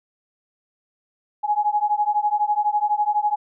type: beating tone pair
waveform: sine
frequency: 830.6 / 842.6 Hz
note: G#5 / G#5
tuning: 0 / +25 cents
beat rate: 12 Hz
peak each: -21 dBFS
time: 1.43-3.36 s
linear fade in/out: 20 ms
effects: none